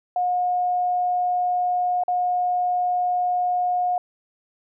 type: tone with dropouts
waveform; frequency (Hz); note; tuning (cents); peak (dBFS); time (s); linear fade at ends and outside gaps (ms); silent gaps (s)
sine; 720; F#5; -47; -19; 0.16-3.98; 2; 2.036-2.081
effects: none